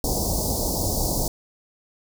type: band-stop noise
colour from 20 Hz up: pink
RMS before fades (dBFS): -24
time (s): 0.04-1.28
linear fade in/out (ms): 2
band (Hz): 880 to 4600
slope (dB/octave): 48
effects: none